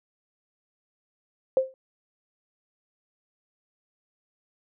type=tone with exponential decay; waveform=sine; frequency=525 Hz; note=C5; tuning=6 cents sharp; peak=-14 dBFS; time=1.57-1.74 s; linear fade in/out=1 ms; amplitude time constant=36 ms; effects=none